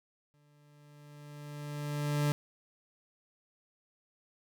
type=tone with exponential growth; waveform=40% pulse; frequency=146.83 Hz; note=D3; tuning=in tune; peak=-25 dBFS; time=0.34-2.32 s; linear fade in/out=0 ms; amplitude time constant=430 ms; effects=none